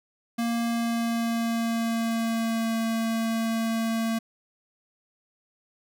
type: tone with pitch glide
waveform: square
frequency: 233.1 to 226.2 Hz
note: A#3 to A3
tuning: 0 to +48 cents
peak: -25 dBFS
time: 0.38-4.19 s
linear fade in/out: 10 ms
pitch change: -52 cents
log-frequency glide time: 0.65-2.75 s
effects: none